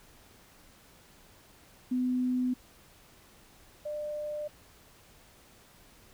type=tone pair in turn; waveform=sine; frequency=251.8 / 597.8 Hz; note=B3 / D5; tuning=+34 / +31 cents; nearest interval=octave + minor third; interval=1497 cents; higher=second; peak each=-26 / -33 dBFS; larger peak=first; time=1.91-2.54 / 3.85-4.48 s; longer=neither; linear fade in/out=10 ms; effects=pink hiss -58 dBFS RMS until 6.13 s